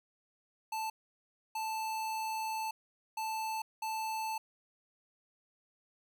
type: tone bursts at uneven times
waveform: square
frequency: 880 Hz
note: A5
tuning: in tune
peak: -35 dBFS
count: 4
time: 0.72-0.9 / 1.55-2.71 / 3.17-3.62 / 3.82-4.38 s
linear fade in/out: 5 ms
effects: none